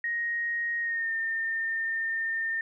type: tone with pitch glide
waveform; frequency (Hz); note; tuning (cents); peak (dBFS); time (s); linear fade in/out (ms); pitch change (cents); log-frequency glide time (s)
sine; 1874 to 1812.3; A#6 to A#6; +9 to -49; -27; 0.04-2.61; 2; -58; 0.8-1.13
effects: none